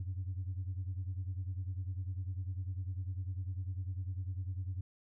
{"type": "beating tone pair", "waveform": "sine", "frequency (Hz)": [90.8, 100.8], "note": ["F#2", "G2"], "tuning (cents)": [-32, 49], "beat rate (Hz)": 10, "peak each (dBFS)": [-36, -40], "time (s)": [0, 4.81], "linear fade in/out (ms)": 5, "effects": ["tanh soft clip ceiling -32 dBFS"]}